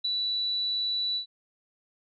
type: tone with ADSR envelope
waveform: sine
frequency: 3951 Hz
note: B7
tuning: in tune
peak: -23 dBFS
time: 0.04-1.26 s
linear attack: 12 ms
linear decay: 6 ms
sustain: -3 dB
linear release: 99 ms
effects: none